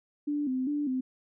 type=tone with vibrato; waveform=sine; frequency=274.9 Hz; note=C#4; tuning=14 cents flat; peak=-27 dBFS; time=0.27-1.01 s; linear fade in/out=10 ms; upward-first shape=square; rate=2.5 Hz; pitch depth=110 cents each way; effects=none